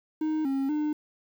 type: tone with pitch steps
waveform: triangle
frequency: 311.2 / 271.3 / 301.4 Hz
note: D#4 / C#4 / D4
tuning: 0 / -37 / +45 cents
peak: -23 dBFS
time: 0.21-0.93 s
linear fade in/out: 5 ms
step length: 240 ms
effects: 9-bit